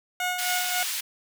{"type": "tone with tremolo", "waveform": "15% pulse", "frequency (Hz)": 725, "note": "F#5", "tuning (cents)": -35, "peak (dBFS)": -18, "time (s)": [0.2, 0.83], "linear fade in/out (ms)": 2, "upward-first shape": "sine", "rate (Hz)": 3.7, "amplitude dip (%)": 50}
{"type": "high-pass noise", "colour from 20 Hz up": "pink", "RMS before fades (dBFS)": -30, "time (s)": [0.38, 1.01], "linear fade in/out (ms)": 10, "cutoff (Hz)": 2600, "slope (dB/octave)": 12}
{"effects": []}